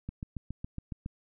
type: click train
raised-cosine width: 5 ms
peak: -24 dBFS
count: 8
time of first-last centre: 0.09-1.061 s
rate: 7.21 Hz
effects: none